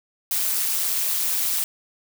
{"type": "noise with amplitude modulation", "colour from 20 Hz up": "blue", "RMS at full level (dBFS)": -20, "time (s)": [0.31, 1.64], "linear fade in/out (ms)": 2, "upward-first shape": "sine", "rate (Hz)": 180, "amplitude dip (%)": 75, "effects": []}